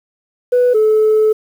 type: tone pair in turn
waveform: sine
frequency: 493.9 / 432.5 Hz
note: B4 / A4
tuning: 0 / -30 cents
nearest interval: major second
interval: 230 cents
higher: first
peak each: -7 dBFS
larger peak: neither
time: 0.52-0.74 / 0.74-1.33 s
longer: second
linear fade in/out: 10 ms
effects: tanh soft clip ceiling -6 dBFS + 7-bit